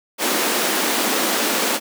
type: high-pass noise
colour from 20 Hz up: pink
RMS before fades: -20 dBFS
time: 0.18-1.8 s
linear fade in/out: 50 ms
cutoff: 220 Hz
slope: 48 dB/octave
effects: none